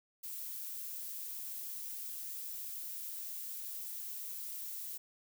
violet noise, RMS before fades -43 dBFS, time 0.23-4.98 s, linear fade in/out 10 ms, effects none

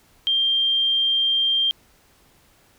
sine tone, 3180 Hz, G7, 24 cents sharp, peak -17 dBFS, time 0.27-1.71 s, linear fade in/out 0 ms, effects pink hiss -57 dBFS RMS until 2.78 s

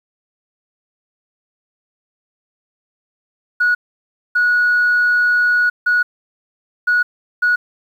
sine tone bursts at uneven times, 1460 Hz, F#6, 24 cents flat, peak -10 dBFS, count 5, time 3.6-3.75 / 4.35-5.7 / 5.86-6.03 / 6.87-7.03 / 7.42-7.56 s, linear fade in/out 10 ms, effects tanh soft clip ceiling -8 dBFS + 8-bit

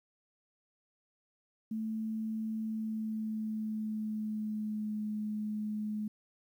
sine tone with pitch glide, 220 to 212.5 Hz, A3 to G#3, 0 to +40 cents, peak -33 dBFS, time 1.71-6.08 s, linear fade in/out 5 ms, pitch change -60 cents, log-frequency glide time 2.61-5.03 s, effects 11-bit

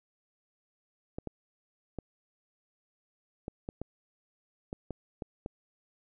clicks, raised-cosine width 2 ms, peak -23 dBFS, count 10, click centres 1.185 / 1.273 / 1.987 / 3.481 / 3.689 / 3.816 / 4.729 / 4.907 / 5.222 / 5.461 s, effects none

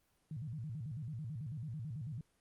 sine tone with vibrato, 133.1 Hz, C3, 30 cents sharp, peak -40 dBFS, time 0.31-2.21 s, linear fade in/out 2 ms, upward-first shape square, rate 9.1 Hz, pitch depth 270 cents each way, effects pink hiss -75 dBFS RMS until 2.4 s + Opus 24 kbps

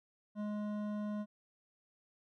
triangle tone with hard clipping, 209.1 Hz, G#3, 12 cents sharp, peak -38 dBFS, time 0.35-1.26 s, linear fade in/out 50 ms, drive 15 dB, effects none

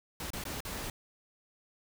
pink noise with dropouts, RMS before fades -39 dBFS, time 0.2-0.9 s, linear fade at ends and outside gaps 2 ms, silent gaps 0.304-0.333 / 0.439-0.452 / 0.605-0.65 s, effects none

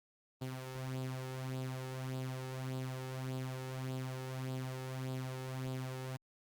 sawtooth tone with flanger, 130 Hz, C3, 11 cents flat, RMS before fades -41 dBFS, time 0.41-6.17 s, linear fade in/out 10 ms, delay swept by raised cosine 0.24 to 2.34 ms, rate 1.7 Hz, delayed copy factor +0.55, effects Opus 32 kbps

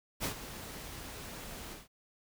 pink noise with ADSR envelope, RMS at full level -32 dBFS, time 0.2-1.88 s, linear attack 41 ms, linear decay 96 ms, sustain -13 dB, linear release 170 ms, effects none

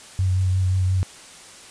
sine tone with vibrato, 93.2 Hz, F#2, 13 cents sharp, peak -17 dBFS, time 0.19-1.03 s, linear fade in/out 0 ms, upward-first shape triangle, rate 5.7 Hz, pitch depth 26 cents each way, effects white hiss -43 dBFS RMS until 1.7 s + resampled to 22050 Hz

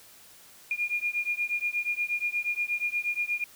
sine beating tone pair, 2419 / 2427.4 Hz, D#7 / D#7, -49 / -43 cents, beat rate 8.4 Hz, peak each -30 dBFS, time 0.71-3.44 s, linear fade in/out 2 ms, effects white hiss -53 dBFS RMS until 3.55 s

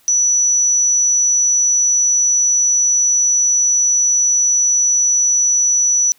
sine tone, 5920 Hz, F#8, in tune, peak -11 dBFS, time 0.08-6.12 s, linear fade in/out 0 ms, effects white hiss -54 dBFS RMS until 6.18 s

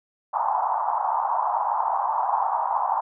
white band-pass noise, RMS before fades -24 dBFS, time 0.33-3.01 s, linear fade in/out 10 ms, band 780 to 1000 Hz, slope 48 dB/octave, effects none

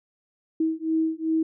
sine beating tone pair, 319.5 / 322.1 Hz, D#4 / E4, +46 / -40 cents, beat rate 2.6 Hz, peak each -25 dBFS, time 0.6-1.43 s, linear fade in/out 5 ms, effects none

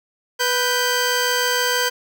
15% pulse tone pair together, 492.9 / 1565 Hz, B4 / G6, -3 / -3 cents, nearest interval octave + minor sixth, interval 2000 cents, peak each -14 dBFS, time 0.39-1.9 s, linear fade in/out 20 ms, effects none

